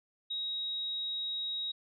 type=tone; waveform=sine; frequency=3800 Hz; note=A#7; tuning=33 cents sharp; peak=-33 dBFS; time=0.3-1.72 s; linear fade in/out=10 ms; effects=none